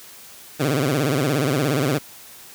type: tone with vibrato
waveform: 15% pulse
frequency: 140.3 Hz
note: C#3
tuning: 21 cents sharp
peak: -12 dBFS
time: 0.59-1.99 s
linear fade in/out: 20 ms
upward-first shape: sine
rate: 17 Hz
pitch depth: 190 cents each way
effects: white hiss -43 dBFS RMS until 2.54 s + high-pass 60 Hz 12 dB/octave